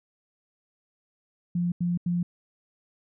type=tone bursts; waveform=sine; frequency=174.61 Hz; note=F3; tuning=in tune; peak=-23 dBFS; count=3; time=1.55-2.23 s; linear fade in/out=5 ms; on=170 ms; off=85 ms; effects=none